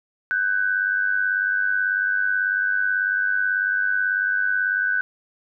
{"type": "tone pair together", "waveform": "sine", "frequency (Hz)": [1501.8, 1600], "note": ["F#6", "G6"], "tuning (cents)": [25, 35], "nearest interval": "minor second", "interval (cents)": 110, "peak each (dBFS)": [-20, -25], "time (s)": [0.31, 5.01], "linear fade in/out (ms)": 0, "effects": []}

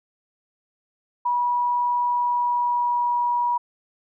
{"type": "tone with pitch glide", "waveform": "sine", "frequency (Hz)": [971, 964.8], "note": ["B5", "B5"], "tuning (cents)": [-30, -41], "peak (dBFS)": -19, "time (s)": [1.25, 3.58], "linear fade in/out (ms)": 10, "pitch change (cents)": -11, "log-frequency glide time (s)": [2.1, 3.09], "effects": []}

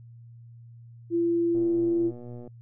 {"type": "tone", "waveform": "sine", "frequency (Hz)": 339.8, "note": "F4", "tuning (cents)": -47, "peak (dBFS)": -21, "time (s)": [1.1, 2.12], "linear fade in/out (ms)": 50}
{"type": "click train", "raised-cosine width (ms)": 2, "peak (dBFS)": -30, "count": 113, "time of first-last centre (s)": [1.55, 2.476], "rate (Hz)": 121}
{"effects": ["noise-tail reverb RT60 0.1 s tail -24 dB re dry", "added 117 Hz sine -45 dBFS peak until 2.61 s"]}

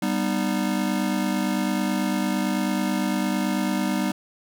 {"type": "chord", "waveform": "square", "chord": "G augmented", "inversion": "none", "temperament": "just", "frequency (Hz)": [196, 245, 306.2], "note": ["G3", "B3", "D#4"], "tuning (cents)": [0, -14, -28], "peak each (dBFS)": [-26, -28, -28], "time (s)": [0.02, 4.12], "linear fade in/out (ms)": 5, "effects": []}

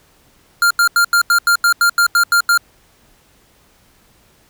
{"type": "tone bursts", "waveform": "square", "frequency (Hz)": 1399, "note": "F6", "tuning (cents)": 3, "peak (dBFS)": -10, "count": 12, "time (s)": [0.62, 2.576], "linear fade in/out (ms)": 2, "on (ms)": 86, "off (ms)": 84, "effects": ["pink hiss -53 dBFS RMS until 4.49 s"]}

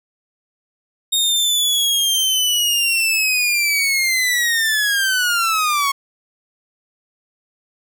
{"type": "linear sweep", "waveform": "sawtooth", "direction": "down", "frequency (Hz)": [3721, 1092], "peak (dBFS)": -12, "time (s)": [1.12, 5.92], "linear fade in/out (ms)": 10, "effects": []}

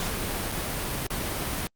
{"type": "noise with dropouts", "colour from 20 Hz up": "pink", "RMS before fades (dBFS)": -30, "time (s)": [0, 1.67], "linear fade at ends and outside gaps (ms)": 1, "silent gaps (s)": [[0.517, 0.521], [1.068, 1.104]], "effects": ["Opus 48 kbps"]}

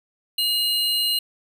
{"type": "tone pair together", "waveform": "square", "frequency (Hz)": [2864, 4109], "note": ["F7", "C8"], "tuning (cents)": [43, -32], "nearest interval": "tritone", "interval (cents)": 625, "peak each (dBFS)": -23, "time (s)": [0.38, 1.19], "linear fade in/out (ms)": 5, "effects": []}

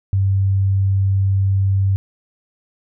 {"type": "tone", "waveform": "sine", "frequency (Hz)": 97.2, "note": "G2", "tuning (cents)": -14, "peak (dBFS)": -13, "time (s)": [0.13, 1.96], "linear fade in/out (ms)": 0, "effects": []}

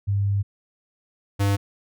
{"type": "tone pair in turn", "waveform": ["sine", "square"], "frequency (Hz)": [100, 100], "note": ["G2", "G2"], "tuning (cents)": [35, 35], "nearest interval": "unison", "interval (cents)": 0, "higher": "neither", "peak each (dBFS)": -19, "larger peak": "neither", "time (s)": [[0.07, 0.43], [1.39, 1.57]], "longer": "first", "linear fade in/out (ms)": 20, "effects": []}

